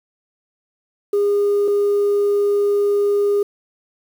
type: tone pair in turn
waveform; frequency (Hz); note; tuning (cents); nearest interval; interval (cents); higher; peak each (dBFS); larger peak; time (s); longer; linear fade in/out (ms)
sine; 407.2 / 407.2; G#4 / G#4; -34 / -34; unison; 0; neither; -12; neither; 1.13-1.68 / 1.68-3.43; second; 5
effects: tanh soft clip ceiling -12 dBFS + 7-bit